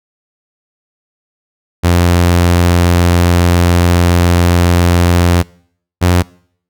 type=tone pair in turn; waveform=sawtooth; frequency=87.2 / 88.67 Hz; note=F2 / F2; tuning=-2 / +27 cents; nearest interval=unison; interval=29 cents; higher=second; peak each=-3 dBFS; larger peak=neither; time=1.83-5.43 / 6.01-6.23 s; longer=first; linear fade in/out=20 ms; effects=noise-tail reverb RT60 0.6 s tail -24 dB re dry